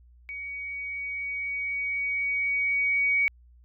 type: tone with level ramp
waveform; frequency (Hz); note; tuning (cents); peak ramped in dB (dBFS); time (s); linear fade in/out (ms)
sine; 2252; C#7; +27; -34 to -20; 0.29-3.28; 0
effects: added 60 Hz sine -52 dBFS peak until 3.64 s